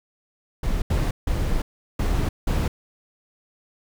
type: noise bursts at uneven times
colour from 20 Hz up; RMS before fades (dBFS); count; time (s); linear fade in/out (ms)
brown; -22; 5; 0.63-0.82 / 0.9-1.11 / 1.27-1.62 / 1.99-2.29 / 2.47-2.68; 5
effects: none